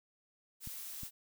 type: noise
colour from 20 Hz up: blue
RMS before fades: -45 dBFS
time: 0.6-1.11 s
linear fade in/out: 50 ms
type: clicks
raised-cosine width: 5 ms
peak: -34 dBFS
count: 2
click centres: 0.674 / 1.033 s
effects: none